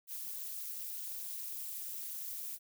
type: noise with amplitude modulation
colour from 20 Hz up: violet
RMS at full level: -38 dBFS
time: 0.07-2.59 s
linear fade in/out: 50 ms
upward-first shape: sine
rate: 253 Hz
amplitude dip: 100%
effects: none